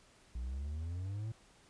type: exponential sweep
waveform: triangle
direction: up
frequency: 58.27 to 114 Hz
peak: -35 dBFS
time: 0.35-1.32 s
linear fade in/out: 5 ms
effects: pink hiss -64 dBFS RMS until 1.69 s + resampled to 22050 Hz